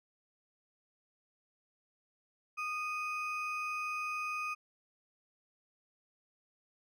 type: ring-modulated tone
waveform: triangle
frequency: 1864.7 Hz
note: A#6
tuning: in tune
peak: -30 dBFS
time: 2.57-4.55 s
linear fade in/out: 20 ms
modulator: 633 Hz
effects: none